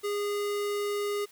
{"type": "tone", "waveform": "square", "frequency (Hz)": 410, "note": "G#4", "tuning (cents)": -22, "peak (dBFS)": -29, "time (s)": [0.03, 1.26], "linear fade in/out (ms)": 20, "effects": ["white hiss -57 dBFS RMS until 1.31 s"]}